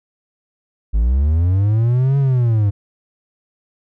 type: linear two-way sweep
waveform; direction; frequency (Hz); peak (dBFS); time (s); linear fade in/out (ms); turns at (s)
triangle; up then down; 49.97 to 140.6 to 98; -10; 0.93-2.71; 20; 2.18
effects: none